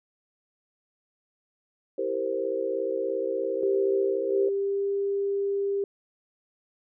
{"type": "chord", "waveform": "sine", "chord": "C dominant seventh", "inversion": "first", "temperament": "equal with one note detuned", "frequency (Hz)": [328.7, 392, 466.2, 523.3], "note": ["E4", "G4", "Bb4", "C5"], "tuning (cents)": [-5, 0, 0, 0], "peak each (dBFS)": [-36, -30, -31, -30], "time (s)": [1.98, 4.49], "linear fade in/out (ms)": 5}
{"type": "tone with pitch glide", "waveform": "sine", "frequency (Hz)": [392, 398.4], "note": ["G4", "G4"], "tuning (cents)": [0, 28], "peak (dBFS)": -24, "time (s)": [3.63, 5.84], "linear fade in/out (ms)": 2, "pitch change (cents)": 28, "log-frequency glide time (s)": [3.93, 4.89]}
{"effects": []}